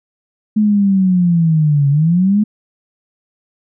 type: linear two-way sweep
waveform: sine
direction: down then up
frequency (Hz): 215.5 to 138.59 to 215.5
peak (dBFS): -9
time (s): 0.56-2.44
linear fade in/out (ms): 10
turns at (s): 1.89
effects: none